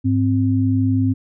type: tone pair together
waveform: sine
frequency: 103.53 / 261.6 Hz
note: G#2 / C4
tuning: -5 / 0 cents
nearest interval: octave + major third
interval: 1605 cents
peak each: -17 dBFS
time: 0.04-1.14 s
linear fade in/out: 20 ms
effects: none